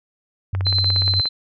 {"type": "tone", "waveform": "sine", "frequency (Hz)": 94.8, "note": "F#2", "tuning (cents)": 43, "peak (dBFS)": -19, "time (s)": [0.53, 1.21], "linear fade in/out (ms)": 5}
{"type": "click train", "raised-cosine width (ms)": 0.5, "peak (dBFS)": -15, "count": 13, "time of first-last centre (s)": [0.55, 1.256], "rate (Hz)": 17}
{"type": "tone with tremolo", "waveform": "sine", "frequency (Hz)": 4082, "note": "C8", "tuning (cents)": -44, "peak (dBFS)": -16, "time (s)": [0.65, 1.29], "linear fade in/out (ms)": 20, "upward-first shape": "square", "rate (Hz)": 9.7, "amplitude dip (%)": 30}
{"effects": []}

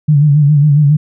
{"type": "tone with vibrato", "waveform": "sine", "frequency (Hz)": 146.83, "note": "D3", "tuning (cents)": 0, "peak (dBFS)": -5, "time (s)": [0.08, 0.97], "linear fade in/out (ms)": 10, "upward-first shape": "sine", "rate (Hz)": 7.3, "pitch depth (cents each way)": 72, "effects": []}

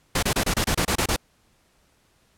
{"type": "noise bursts", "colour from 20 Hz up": "pink", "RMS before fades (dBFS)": -22, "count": 10, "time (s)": [0.15, 1.163], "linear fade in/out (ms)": 5, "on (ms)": 77, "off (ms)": 27, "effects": ["pink hiss -63 dBFS RMS until 2.37 s", "low-pass 12000 Hz 12 dB/octave"]}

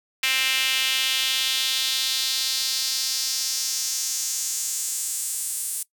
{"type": "tone with high-pass filter sweep", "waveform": "sawtooth", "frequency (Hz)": 263, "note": "C4", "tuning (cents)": 9, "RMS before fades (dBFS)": -25, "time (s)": [0.23, 5.83], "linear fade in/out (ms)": 5, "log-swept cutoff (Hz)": [2500, 9200], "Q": 2.5, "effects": ["noise-tail reverb RT60 0.1 s tail -20 dB re dry"]}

